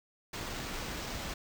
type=noise with sample-and-hold; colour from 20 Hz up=pink; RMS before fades=-39 dBFS; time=0.33-1.34 s; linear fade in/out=5 ms; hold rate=11025 Hz; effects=none